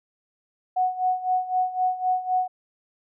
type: tone with tremolo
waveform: sine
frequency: 738 Hz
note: F#5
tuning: 5 cents flat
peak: -18 dBFS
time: 0.76-2.48 s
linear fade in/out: 10 ms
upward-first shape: sine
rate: 3.9 Hz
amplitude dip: 80%
effects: none